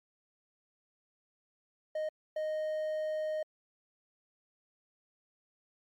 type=tone bursts at uneven times; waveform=triangle; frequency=620 Hz; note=D#5; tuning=6 cents flat; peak=-30 dBFS; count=2; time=1.95-2.09 / 2.36-3.43 s; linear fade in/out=5 ms; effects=Opus 48 kbps